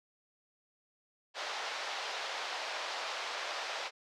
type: band-pass noise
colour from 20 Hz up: pink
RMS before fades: -39 dBFS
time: 1.34-3.91 s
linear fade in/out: 50 ms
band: 580 to 5300 Hz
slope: 24 dB/octave
effects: none